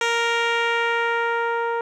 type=tone with low-pass filter sweep; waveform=10% pulse; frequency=466.2 Hz; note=A#4; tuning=in tune; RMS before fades=-22 dBFS; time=0.01-1.81 s; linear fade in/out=2 ms; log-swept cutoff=5600 to 940 Hz; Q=0.98; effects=none